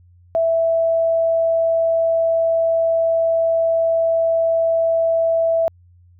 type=tone; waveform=sine; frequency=659.3 Hz; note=E5; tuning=in tune; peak=-14 dBFS; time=0.35-5.68 s; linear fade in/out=0 ms; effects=added 88 Hz sine -47 dBFS peak until 6.19 s